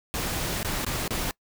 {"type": "noise with dropouts", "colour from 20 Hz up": "pink", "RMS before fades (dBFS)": -29, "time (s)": [0.14, 1.31], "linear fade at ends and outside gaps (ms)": 0, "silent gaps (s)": [[0.63, 0.647], [0.847, 0.865], [1.078, 1.107]], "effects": ["noise-tail reverb RT60 0.1 s tail -24 dB re dry"]}